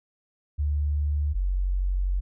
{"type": "tone pair in turn", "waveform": "sine", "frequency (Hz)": [73.42, 46.25], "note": ["D2", "F#1"], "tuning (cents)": [0, 0], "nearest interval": "minor sixth", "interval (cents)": 800, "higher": "first", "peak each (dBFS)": [-22, -22], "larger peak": "neither", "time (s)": [[0.58, 1.34], [1.34, 2.21]], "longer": "second", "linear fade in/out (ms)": 20, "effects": []}